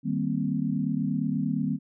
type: chord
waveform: sine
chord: C minor seventh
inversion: first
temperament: equal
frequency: 155.56 / 196 / 233.1 / 261.6 Hz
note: Eb3 / G3 / Bb3 / C4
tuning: 0 / 0 / 0 / 0 cents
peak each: -30 dBFS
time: 0.03-1.79 s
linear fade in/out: 50 ms
effects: none